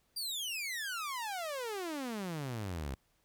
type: exponential sweep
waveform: sawtooth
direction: down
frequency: 4821 to 62.8 Hz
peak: -33 dBFS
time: 0.16-2.95 s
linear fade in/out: 10 ms
effects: pink hiss -74 dBFS RMS until 3.24 s